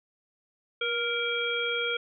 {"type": "harmonic tone with a mistuned harmonic", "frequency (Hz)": 466.2, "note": "A#4", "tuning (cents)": 0, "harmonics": [1, 3, 5, 7], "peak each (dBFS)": [-32, -32, -32, -32], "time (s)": [0.81, 1.97], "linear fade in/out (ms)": 5, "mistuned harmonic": 1, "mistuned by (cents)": 37, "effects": []}